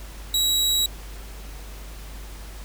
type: tone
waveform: sawtooth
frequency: 3873 Hz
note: B7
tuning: 35 cents flat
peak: -16 dBFS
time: 0.34-0.86 s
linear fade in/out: 2 ms
effects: added 50 Hz sine -36 dBFS peak until 2.64 s + pink hiss -44 dBFS RMS until 2.64 s